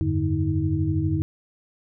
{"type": "tone cluster", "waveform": "sine", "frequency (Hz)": [87, 99.4, 146.7, 317.4], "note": ["F2", "G2", "D3", "D#4"], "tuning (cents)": [-6, 25, -2, 35], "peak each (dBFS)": -26, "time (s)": [0.01, 1.22], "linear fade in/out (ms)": 0, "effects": []}